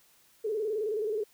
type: tone with vibrato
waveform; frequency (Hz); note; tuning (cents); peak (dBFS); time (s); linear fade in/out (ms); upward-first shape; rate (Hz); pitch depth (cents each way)
sine; 428; A4; -48; -28; 0.44-1.24; 10; square; 19; 69
effects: white hiss -63 dBFS RMS until 1.33 s